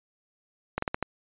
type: slowing click train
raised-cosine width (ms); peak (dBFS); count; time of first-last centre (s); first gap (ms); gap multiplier
0.5; -12; 5; 0.78-1.027; 44; 1.23
effects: resampled to 8000 Hz